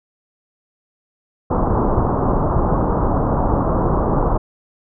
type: low-pass noise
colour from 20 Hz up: pink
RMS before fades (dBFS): -17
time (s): 1.5-4.38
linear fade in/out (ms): 10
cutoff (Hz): 1200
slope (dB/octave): 48
effects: none